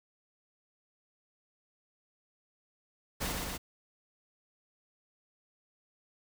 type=noise with echo; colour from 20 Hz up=pink; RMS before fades=-34 dBFS; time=3.2-3.34 s; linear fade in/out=20 ms; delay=120 ms; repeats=2; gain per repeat=-2 dB; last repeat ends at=3.58 s; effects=none